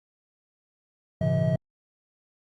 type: tone cluster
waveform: triangle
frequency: 106.8 / 121.6 / 140.1 / 169.1 / 639 Hz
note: G#2 / B2 / C#3 / E3 / D#5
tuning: +49 / -26 / +19 / +44 / +46 cents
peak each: -28 / -29 / -24 / -24 / -26 dBFS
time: 1.21-1.56 s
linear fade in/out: 5 ms
effects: Opus 48 kbps